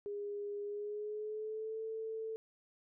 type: tone with pitch glide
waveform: sine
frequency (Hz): 409 to 443.4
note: G#4 to A4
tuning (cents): -26 to +13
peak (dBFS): -38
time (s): 0.06-2.36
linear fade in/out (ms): 0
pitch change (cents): +139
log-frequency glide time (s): 0.63-1.81
effects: none